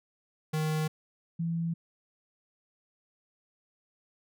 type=tone pair in turn; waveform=square / sine; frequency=155.56 / 166.92 Hz; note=D#3 / E3; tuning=0 / +22 cents; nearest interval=minor second; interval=122 cents; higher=second; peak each=-28 dBFS; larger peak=neither; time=0.53-0.88 / 1.39-1.74 s; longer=neither; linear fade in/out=10 ms; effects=none